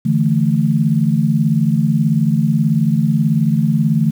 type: chord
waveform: sine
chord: D suspended second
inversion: none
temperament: just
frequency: 146.83 / 165.19 / 220.2 Hz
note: D3 / E3 / A3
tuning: 0 / +4 / +2 cents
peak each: -16 dBFS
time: 0.05-4.11 s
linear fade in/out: 10 ms
effects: 7-bit